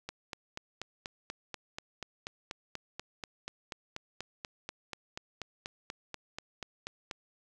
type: click train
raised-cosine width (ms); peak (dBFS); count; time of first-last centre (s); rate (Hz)
0.2; -21; 30; 0.09-7.112; 4.13
effects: none